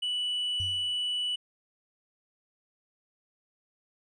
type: tone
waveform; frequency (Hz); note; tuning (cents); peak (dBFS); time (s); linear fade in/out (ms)
triangle; 2960; F#7; 0; -26; 0.02-1.36; 10
type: tone with exponential decay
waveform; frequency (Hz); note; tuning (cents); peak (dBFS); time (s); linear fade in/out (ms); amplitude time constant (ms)
sine; 92.5; F#2; 0; -31; 0.6-1.03; 0; 93
effects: tanh soft clip ceiling -21 dBFS + resampled to 22050 Hz